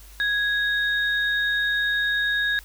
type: tone pair together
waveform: sine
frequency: 1661.2 / 3729 Hz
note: G#6 / A#7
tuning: 0 / 0 cents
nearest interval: octave + major second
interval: 1400 cents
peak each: -21 / -28 dBFS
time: 0.2-2.59 s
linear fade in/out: 0 ms
effects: added 50 Hz sine -44 dBFS peak until 2.64 s + white hiss -50 dBFS RMS until 2.64 s